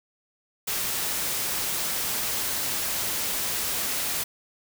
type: noise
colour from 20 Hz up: white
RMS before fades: -28 dBFS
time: 0.67-4.24 s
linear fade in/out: 10 ms
effects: none